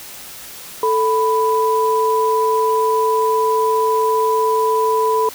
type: tone pair together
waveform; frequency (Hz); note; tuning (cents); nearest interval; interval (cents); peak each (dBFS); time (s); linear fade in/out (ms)
sine; 440 / 991.5; A4 / B5; 0 / +7; octave + major second; 1407; -16; 0.83-5.29; 2
effects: white hiss -35 dBFS RMS until 5.34 s